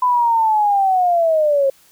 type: linear sweep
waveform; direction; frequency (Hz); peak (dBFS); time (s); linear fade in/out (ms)
sine; down; 1007 to 535; -12; 0.02-1.7; 5
effects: white hiss -52 dBFS RMS until 1.91 s